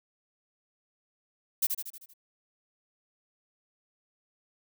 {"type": "noise with echo", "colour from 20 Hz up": "violet", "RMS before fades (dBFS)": -25, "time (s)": [1.62, 1.67], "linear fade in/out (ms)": 10, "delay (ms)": 78, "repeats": 6, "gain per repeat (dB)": -5, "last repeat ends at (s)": 2.138, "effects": []}